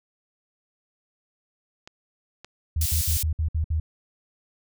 clicks, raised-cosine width 0.2 ms, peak -24 dBFS, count 2, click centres 1.875 / 2.446 s
sine tone bursts, 78.8 Hz, D#2, 23 cents sharp, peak -21 dBFS, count 7, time 2.76-3.8 s, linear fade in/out 5 ms, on 98 ms, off 59 ms
white high-pass noise, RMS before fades -27 dBFS, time 2.81-3.23 s, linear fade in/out 5 ms, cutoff 4200 Hz, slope 12 dB/octave
effects none

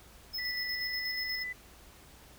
square tone with tremolo, 5180 Hz, E8, 31 cents flat, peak -34 dBFS, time 0.33-1.44 s, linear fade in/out 20 ms, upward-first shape square, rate 8.3 Hz, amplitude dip 45%
sine tone with pitch glide, 1975.5 to 1996.1 Hz, B6 to B6, 0 to +18 cents, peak -35 dBFS, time 0.38-1.53 s, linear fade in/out 10 ms, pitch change +18 cents, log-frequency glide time 0.69-1.2 s
effects added 60 Hz sine -59 dBFS peak until 2.38 s + pink hiss -56 dBFS RMS until 2.38 s

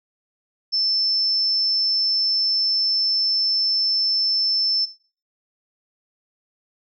sine tone, 5300 Hz, E8, 9 cents sharp, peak -18 dBFS, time 0.72-4.86 s, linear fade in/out 20 ms, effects noise-tail reverb RT60 0.4 s tail -17 dB re dry

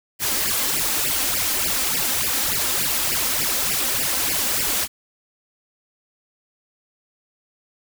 white noise with flanger, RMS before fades -22 dBFS, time 0.19-4.88 s, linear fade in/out 50 ms, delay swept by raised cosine 0.39 to 3.89 ms, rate 3.4 Hz, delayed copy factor +1, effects none

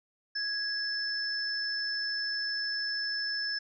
sine tone pair together, 1661.2 / 5274 Hz, G#6 / E8, 0 / 0 cents, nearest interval octave + minor sixth, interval 2000 cents, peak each -34 / -32 dBFS, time 0.35-3.59 s, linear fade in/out 10 ms, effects none

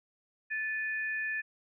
sine tone pair together, 1747.5 / 2468 Hz, A6 / D#7, -12 / -15 cents, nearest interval tritone, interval 597 cents, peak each -32 / -38 dBFS, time 0.5-1.42 s, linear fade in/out 20 ms, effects none

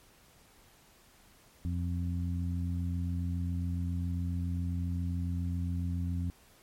harmonic tone, 87.31 Hz, F2, in tune, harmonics 1 / 2 / 3, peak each -31 / -37 / -41 dBFS, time 1.65-6.3 s, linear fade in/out 0 ms, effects pink hiss -61 dBFS RMS until 6.62 s + MP3 64 kbps

